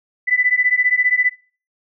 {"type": "beating tone pair", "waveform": "sine", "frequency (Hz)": [1986, 2001], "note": ["B6", "B6"], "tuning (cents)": [9, 22], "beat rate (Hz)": 15, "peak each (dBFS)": -16, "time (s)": [0.27, 1.3], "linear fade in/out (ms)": 20, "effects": ["noise-tail reverb RT60 0.4 s tail -22 dB re dry"]}